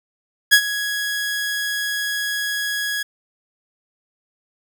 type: tone with ADSR envelope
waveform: sawtooth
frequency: 1666 Hz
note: G#6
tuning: 5 cents sharp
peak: -3 dBFS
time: 0.51-3.03 s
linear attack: 23 ms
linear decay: 71 ms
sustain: -15 dB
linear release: 8 ms
effects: none